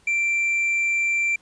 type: tone with tanh clipping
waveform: sine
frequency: 2353 Hz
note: D7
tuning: 3 cents sharp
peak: -20 dBFS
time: 0.07-1.36 s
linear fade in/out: 5 ms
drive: 3 dB
effects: pink hiss -58 dBFS RMS until 1.41 s + resampled to 22050 Hz